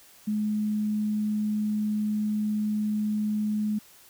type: tone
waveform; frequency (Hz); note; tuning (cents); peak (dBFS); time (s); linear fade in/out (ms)
sine; 211.7; G#3; +33; -24; 0.27-3.79; 10
effects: white hiss -54 dBFS RMS until 4.09 s